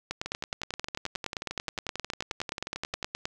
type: two click trains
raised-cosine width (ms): 0.2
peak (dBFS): -17 / -14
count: 32 / 31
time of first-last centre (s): 0.26-3.028 / 0.11-3.255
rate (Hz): 11.2 / 9.54
effects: none